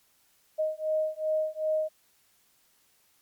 sine beating tone pair, 622.3 / 624.9 Hz, D#5 / D#5, 0 / +7 cents, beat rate 2.6 Hz, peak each -29 dBFS, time 0.58-1.89 s, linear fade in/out 20 ms, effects white hiss -66 dBFS RMS until 3.21 s + MP3 96 kbps

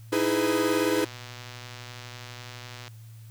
45% pulse chord, E major seventh, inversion third, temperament equal with one note detuned, 311.1 / 329.6 / 415.3 / 502.5 Hz, D#4 / E4 / G#4 / B4, 0 / 0 / 0 / +30 cents, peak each -28 dBFS, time 0.12-1.05 s, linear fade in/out 10 ms
click train, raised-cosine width 0.2 ms, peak -24 dBFS, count 239, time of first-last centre 0.96-2.879 s, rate 124 Hz
effects added 112 Hz sine -43 dBFS peak until 3.3 s + white hiss -59 dBFS RMS until 3.3 s

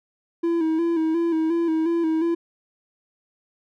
triangle tone with vibrato, 328.1 Hz, E4, 8 cents flat, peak -17 dBFS, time 0.43-2.35 s, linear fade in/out 10 ms, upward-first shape square, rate 2.8 Hz, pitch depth 48 cents each way, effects none

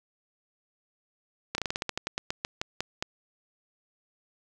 slowing click train, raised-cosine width 0.2 ms, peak -12 dBFS, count 16, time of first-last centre 1.55-3.025 s, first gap 31 ms, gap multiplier 1.15, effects none

